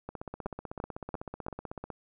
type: two click trains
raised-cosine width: 1 ms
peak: -20 / -24 dBFS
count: 4 / 30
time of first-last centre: 0.46-1.484 / 0.09-1.903 s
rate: 2.93 / 16 Hz
effects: none